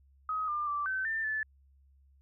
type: tone with pitch steps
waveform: sine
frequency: 1264 / 1198 / 1168 / 1534 / 1789 / 1742 Hz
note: D#6 / D6 / D6 / G6 / A6 / A6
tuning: +27 / +34 / -10 / -38 / +28 / -18 cents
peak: -30 dBFS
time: 0.29-1.43 s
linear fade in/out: 2 ms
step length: 190 ms
effects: added 68 Hz sine -60 dBFS peak until 2.21 s